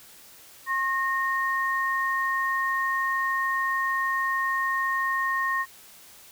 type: tone pair together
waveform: sine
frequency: 1076.6 / 1850 Hz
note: C6 / A#6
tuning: +49 / -14 cents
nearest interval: major sixth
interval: 937 cents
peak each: -26 dBFS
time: 0.66-5.66 s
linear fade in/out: 50 ms
effects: white hiss -50 dBFS RMS until 6.31 s